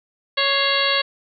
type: harmonic tone with a mistuned harmonic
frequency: 554.4 Hz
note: C#5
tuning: in tune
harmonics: 1 / 2 / 3 / 4 / 5 / 6 / 7 / 8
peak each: -25 / -25 / -25 / -25 / -25 / -25 / -25 / -25 dBFS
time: 0.37-1.02 s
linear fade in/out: 10 ms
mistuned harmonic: 4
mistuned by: -86 cents
effects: none